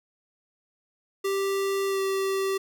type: tone with pitch glide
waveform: square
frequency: 392 to 387.5 Hz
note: G4 to G4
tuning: 0 to -20 cents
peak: -25 dBFS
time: 1.24-2.58 s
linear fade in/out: 10 ms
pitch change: -20 cents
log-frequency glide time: 1.87-2 s
effects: none